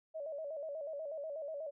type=tone with vibrato; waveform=sine; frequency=602 Hz; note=D5; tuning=43 cents sharp; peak=-39 dBFS; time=0.14-1.71 s; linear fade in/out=20 ms; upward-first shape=square; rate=8.2 Hz; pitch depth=98 cents each way; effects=none